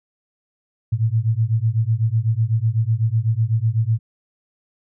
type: beating tone pair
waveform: sine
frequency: 108.5 / 116.5 Hz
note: A2 / A#2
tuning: -24 / -1 cents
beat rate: 8 Hz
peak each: -19 dBFS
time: 0.92-3.99 s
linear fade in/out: 10 ms
effects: none